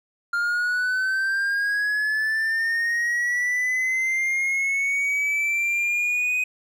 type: linear sweep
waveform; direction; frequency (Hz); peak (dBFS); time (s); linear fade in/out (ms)
triangle; up; 1396.9 to 2506; -19; 0.33-6.44; 5
effects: none